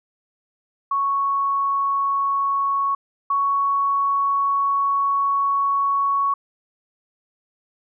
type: tone pair in turn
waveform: sine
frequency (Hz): 1108.7 / 1113.7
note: C#6 / C#6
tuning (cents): 0 / +8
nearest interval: unison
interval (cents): 8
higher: second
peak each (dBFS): -18 / -17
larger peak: second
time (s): 0.91-2.95 / 3.3-6.34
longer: second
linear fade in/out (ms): 5
effects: none